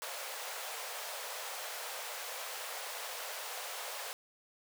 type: high-pass noise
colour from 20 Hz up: pink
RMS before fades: -42 dBFS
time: 0.02-4.13 s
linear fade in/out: 0 ms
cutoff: 490 Hz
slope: 48 dB/octave
effects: none